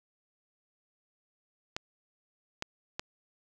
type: clicks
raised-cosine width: 0.2 ms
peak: -16 dBFS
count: 3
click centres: 1.765 / 2.624 / 2.995 s
effects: none